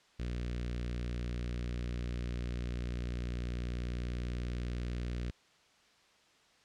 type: tone with notch filter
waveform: sawtooth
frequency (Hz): 60.2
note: B1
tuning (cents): -44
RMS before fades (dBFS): -37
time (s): 0.19-5.31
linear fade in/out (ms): 10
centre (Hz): 870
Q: 0.71
effects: white hiss -65 dBFS RMS until 6.64 s + low-pass 5000 Hz 12 dB/octave